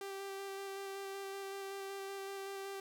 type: tone with vibrato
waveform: sawtooth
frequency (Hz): 392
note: G4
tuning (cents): 0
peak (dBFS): -38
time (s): 0.01-2.8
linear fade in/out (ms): 2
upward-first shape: square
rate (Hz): 5.3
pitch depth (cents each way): 10
effects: none